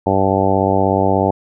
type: harmonic tone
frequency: 96.6 Hz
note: G2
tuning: 25 cents flat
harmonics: 1 / 2 / 3 / 4 / 5 / 6 / 7 / 8 / 9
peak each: -21 / -21 / -21 / -21 / -21 / -21 / -21 / -21 / -21 dBFS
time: 0.06-1.31 s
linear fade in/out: 5 ms
effects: none